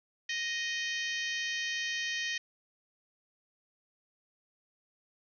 harmonic tone, 622.3 Hz, D#5, in tune, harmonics 3 / 4 / 5 / 6 / 7 / 8 / 9 / 10, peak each -35 / -39 / -39 / -44 / -45 / -49 / -44 / -47 dBFS, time 0.29-2.38 s, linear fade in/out 5 ms, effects none

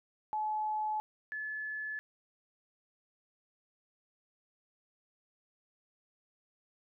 sine tone pair in turn, 857 / 1722.9 Hz, A5 / A6, -46 / -37 cents, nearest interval octave, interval 1209 cents, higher second, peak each -31 / -36 dBFS, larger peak first, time 0.33-1 / 1.32-1.99 s, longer neither, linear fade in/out 0 ms, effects none

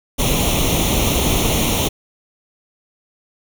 pink noise with comb filter, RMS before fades -17 dBFS, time 0.18-1.89 s, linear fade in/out 20 ms, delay 0.31 ms, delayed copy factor +0.8, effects none

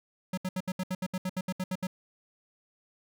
square tone bursts, 185 Hz, F#3, in tune, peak -30 dBFS, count 14, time 0.33-1.87 s, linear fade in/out 5 ms, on 45 ms, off 70 ms, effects none

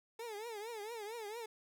30% pulse tone with vibrato, 440 Hz, A4, in tune, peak -40 dBFS, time 0.19-1.46 s, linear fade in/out 5 ms, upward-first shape triangle, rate 4.4 Hz, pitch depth 170 cents each way, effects none

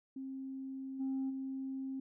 sine tone with level steps, 266.6 Hz, C4, 33 cents sharp, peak -40 / -32 / -37 dBFS, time 0.16-2 s, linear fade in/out 5 ms, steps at 0.99 / 1.29 s, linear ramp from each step 20 ms, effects tanh soft clip ceiling -31 dBFS

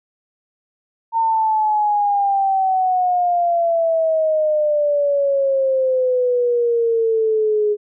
sine exponential sweep, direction down, 914 to 414.9 Hz, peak -14 dBFS, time 1.12-7.77 s, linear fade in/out 50 ms, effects none

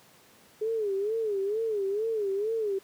sine tone with vibrato, 419.6 Hz, G#4, 18 cents sharp, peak -26 dBFS, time 0.61-2.79 s, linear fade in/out 10 ms, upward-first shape sine, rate 2.2 Hz, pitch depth 140 cents each way, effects pink hiss -57 dBFS RMS until 2.83 s + high-pass 150 Hz 12 dB/octave

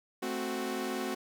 sawtooth chord, F# diminished, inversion first, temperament equal, 220 / 261.6 / 370 Hz, A3 / C4 / F#4, 0 / 0 / 0 cents, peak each -35 / -33 / -32 dBFS, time 0.22-1.15 s, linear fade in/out 10 ms, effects none

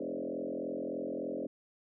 sine tone with frequency modulation, 411.7 Hz, G#4, 15 cents flat, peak -34 dBFS, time 0-1.47 s, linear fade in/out 5 ms, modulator 43.4 Hz, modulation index 4.2, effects none

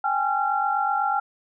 sine tone cluster, 789 / 837 / 1372 Hz, G5 / G#5 / F6, +11 / +13 / -31 cents, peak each -25 dBFS, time 0.04-1.2 s, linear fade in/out 5 ms, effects none

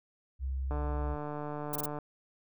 sine tone, 66.3 Hz, C2, 23 cents sharp, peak -31 dBFS, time 0.39-1.17 s, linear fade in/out 50 ms
click train, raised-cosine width 1 ms, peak -25 dBFS, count 190, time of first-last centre 0.71-1.987 s, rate 148 Hz
violet noise bursts, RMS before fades -34 dBFS, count 3, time 1.73-1.859 s, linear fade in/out 5 ms, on 27 ms, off 24 ms
effects none

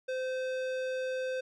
square tone with low-pass filter, 516 Hz, C5, 24 cents flat, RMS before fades -34 dBFS, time 0.08-1.41 s, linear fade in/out 10 ms, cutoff 4600 Hz, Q 0.52, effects none

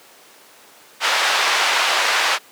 pink band-pass noise, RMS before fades -18 dBFS, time 1-2.39 s, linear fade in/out 50 ms, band 890 to 4400 Hz, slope 12 dB/octave, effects pink hiss -46 dBFS RMS until 2.51 s + high-pass 400 Hz 12 dB/octave

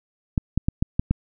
clicks, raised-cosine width 5 ms, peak -7 dBFS, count 6, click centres 0.378 / 0.576 / 0.685 / 0.825 / 0.995 / 1.11 s, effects none

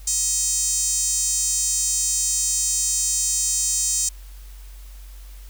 5% pulse tone with high-pass filter, 630 Hz, D#5, 21 cents sharp, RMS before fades -22 dBFS, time 0.07-4.09 s, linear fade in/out 5 ms, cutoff 7200 Hz, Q 3, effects added 47 Hz sine -37 dBFS peak until 5.49 s + white hiss -51 dBFS RMS until 5.49 s

